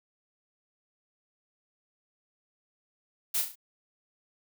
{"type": "noise with echo", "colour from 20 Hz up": "blue", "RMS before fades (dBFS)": -28, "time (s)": [3.34, 3.42], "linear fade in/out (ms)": 10, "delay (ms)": 34, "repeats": 4, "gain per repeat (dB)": -6, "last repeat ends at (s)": 3.556, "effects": []}